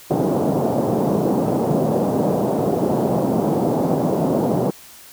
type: band-pass noise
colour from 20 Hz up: pink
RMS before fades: -19 dBFS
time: 0.1-4.71 s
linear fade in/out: 10 ms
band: 150 to 740 Hz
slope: 24 dB/octave
effects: white hiss -43 dBFS RMS until 5.12 s